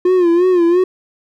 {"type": "tone with vibrato", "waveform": "triangle", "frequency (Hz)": 353.6, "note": "F4", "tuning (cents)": 22, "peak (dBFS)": -7, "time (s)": [0.05, 0.84], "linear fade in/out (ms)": 5, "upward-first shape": "sine", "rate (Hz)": 2.9, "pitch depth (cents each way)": 86, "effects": []}